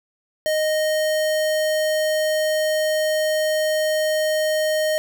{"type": "tone", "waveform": "square", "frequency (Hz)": 620, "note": "D#5", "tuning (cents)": -6, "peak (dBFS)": -19, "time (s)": [0.46, 4.98], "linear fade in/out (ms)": 0, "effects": []}